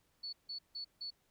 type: tone bursts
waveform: sine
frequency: 4435 Hz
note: C#8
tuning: in tune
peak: -40 dBFS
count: 4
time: 0.23-1.106 s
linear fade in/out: 10 ms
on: 99 ms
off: 160 ms
effects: pink hiss -75 dBFS RMS until 1.3 s